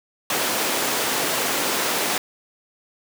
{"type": "high-pass noise", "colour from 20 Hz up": "pink", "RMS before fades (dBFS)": -23, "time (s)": [0.3, 2.18], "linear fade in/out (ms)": 2, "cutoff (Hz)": 340, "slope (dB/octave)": 12, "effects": []}